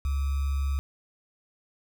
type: tone with sample-and-hold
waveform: sine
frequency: 69.3 Hz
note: C#2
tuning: in tune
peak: -24 dBFS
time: 0.05-0.79 s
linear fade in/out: 0 ms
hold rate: 1225 Hz
effects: none